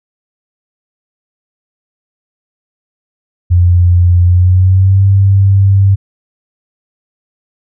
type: tone with pitch glide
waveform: sine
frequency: 88.3 to 97.97 Hz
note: F2 to G2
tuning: +20 to -1 cents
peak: -4 dBFS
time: 3.5-5.96 s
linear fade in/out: 20 ms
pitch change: +179 cents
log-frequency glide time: 4.24-5.05 s
effects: none